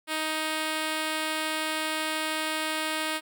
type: tone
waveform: 5% pulse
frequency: 312.9 Hz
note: D#4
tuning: 10 cents sharp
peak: -16 dBFS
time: 0.07-3.21 s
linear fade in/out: 50 ms
effects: none